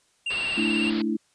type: tone with vibrato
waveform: triangle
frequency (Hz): 2743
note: F7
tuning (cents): -32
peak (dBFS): -24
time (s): 0.26-0.9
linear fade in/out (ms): 5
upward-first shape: triangle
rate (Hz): 18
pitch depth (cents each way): 51
type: low-pass noise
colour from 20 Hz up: white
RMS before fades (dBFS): -36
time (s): 0.3-1.02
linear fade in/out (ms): 5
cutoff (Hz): 4800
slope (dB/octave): 96
type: chord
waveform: sine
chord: A suspended fourth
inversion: none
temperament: equal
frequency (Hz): 220 / 293.7 / 329.6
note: A3 / D4 / E4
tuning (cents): 0 / 0 / 0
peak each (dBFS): -26 / -29 / -27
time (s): 0.57-1.17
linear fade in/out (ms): 10
effects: white hiss -65 dBFS RMS until 1.34 s + resampled to 22050 Hz